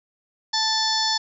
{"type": "harmonic tone with a mistuned harmonic", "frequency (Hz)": 880, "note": "A5", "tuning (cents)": 0, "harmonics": [1, 2, 4, 5, 6, 7, 8], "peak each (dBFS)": [-26, -30, -28, -25, -25, -35, -36], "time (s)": [0.53, 1.18], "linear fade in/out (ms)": 10, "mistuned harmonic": 7, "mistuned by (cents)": -61, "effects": []}